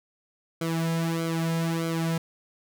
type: tone with flanger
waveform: sawtooth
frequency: 164.81 Hz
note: E3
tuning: in tune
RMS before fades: -27 dBFS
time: 0.61-2.18 s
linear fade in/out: 5 ms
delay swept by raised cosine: 1.1 to 2.7 ms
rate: 1.6 Hz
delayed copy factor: -0.8
effects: none